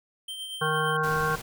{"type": "tone with tremolo", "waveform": "square", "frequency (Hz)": 3133, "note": "G7", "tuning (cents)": -2, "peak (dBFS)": -33, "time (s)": [0.28, 0.97], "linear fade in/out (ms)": 5, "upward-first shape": "triangle", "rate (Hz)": 8.7, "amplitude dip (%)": 45}
{"type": "harmonic tone", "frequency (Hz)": 155.56, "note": "D#3", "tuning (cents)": 0, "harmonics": [1, 3, 5, 7, 9, 10], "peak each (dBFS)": [-31, -30, -34, -28, -32, -30], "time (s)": [0.61, 1.36], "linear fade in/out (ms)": 10}
{"type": "noise", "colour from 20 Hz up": "pink", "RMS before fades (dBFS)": -38, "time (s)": [1.03, 1.42], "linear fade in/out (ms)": 10}
{"effects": []}